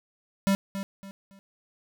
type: tone with echo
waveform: square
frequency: 196 Hz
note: G3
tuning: in tune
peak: -21 dBFS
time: 0.47-0.55 s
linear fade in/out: 0 ms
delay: 280 ms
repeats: 3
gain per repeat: -10 dB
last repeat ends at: 1.39 s
effects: none